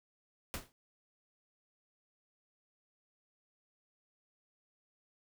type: noise with exponential decay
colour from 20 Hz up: pink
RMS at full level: -36 dBFS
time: 0.54-0.72 s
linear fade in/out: 0 ms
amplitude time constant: 38 ms
effects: none